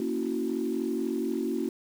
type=chord; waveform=sine; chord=F# dominant seventh; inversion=first; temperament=equal; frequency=233.1 / 277.2 / 329.6 / 370 Hz; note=A#3 / C#4 / E4 / F#4; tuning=0 / 0 / 0 / 0 cents; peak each=-32 dBFS; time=0-1.69 s; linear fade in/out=2 ms; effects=tanh soft clip ceiling -18 dBFS + 8-bit